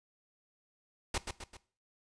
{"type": "noise with echo", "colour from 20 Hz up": "pink", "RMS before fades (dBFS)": -32, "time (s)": [1.14, 1.18], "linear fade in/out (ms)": 5, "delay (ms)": 130, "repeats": 3, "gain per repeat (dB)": -6, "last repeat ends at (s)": 1.57, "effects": ["noise-tail reverb RT60 0.4 s tail -18 dB re dry", "resampled to 22050 Hz"]}